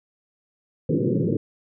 pink band-pass noise, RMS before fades -22 dBFS, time 0.89-1.37 s, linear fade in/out 5 ms, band 110 to 510 Hz, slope 96 dB/octave, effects none

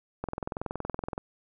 click train, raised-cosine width 1 ms, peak -18 dBFS, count 21, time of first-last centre 0.24-1.179 s, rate 21.3 Hz, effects none

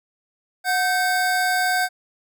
square tone pair together, 732 / 1551.1 Hz, F#5 / G6, -19 / -19 cents, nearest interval octave + minor second, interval 1300 cents, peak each -22 dBFS, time 0.64-1.89 s, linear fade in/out 50 ms, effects none

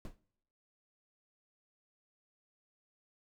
brown noise with exponential decay, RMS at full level -39 dBFS, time 0.05-0.2 s, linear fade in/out 1 ms, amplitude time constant 31 ms, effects noise-tail reverb RT60 0.7 s tail -21 dB re dry

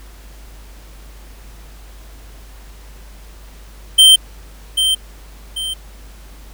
square tone with echo, 3124 Hz, G7, 7 cents flat, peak -5 dBFS, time 3.98-4.16 s, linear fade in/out 10 ms, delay 790 ms, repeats 2, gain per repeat -8 dB, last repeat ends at 5.74 s, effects added 50 Hz sine -36 dBFS peak until 6.53 s + pink hiss -45 dBFS RMS until 6.53 s

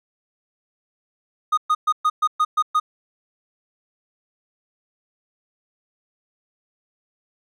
triangle tone bursts, 1238 Hz, D#6, 9 cents flat, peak -13 dBFS, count 8, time 1.52-2.8 s, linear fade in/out 10 ms, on 55 ms, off 120 ms, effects none

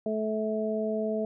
harmonic tone, 217 Hz, A3, 24 cents flat, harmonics 1 / 2 / 3, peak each -31 / -31 / -31 dBFS, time 0.06-1.25 s, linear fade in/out 2 ms, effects none

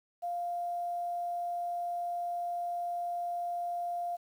sine tone with quantisation, 698.5 Hz, F5, in tune, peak -32 dBFS, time 0.22-4.17 s, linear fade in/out 20 ms, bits 10, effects none

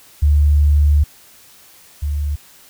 sine tone pair in turn, 73.42 / 73.11 Hz, D2 / D2, 0 / -7 cents, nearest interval unison, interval 7 cents, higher first, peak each -9 / -17 dBFS, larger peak first, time 0.22-1.04 / 2.02-2.36 s, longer first, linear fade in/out 10 ms, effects white hiss -46 dBFS RMS until 2.69 s

